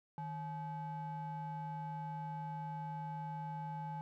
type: ring-modulated tone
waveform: triangle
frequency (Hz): 349.2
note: F4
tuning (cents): 0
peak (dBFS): -35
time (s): 0.18-4.01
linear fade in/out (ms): 0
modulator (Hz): 506
effects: none